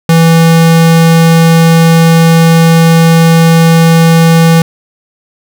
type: tone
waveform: square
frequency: 164.81 Hz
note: E3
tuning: in tune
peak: -3 dBFS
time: 0.09-4.62 s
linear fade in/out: 2 ms
effects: none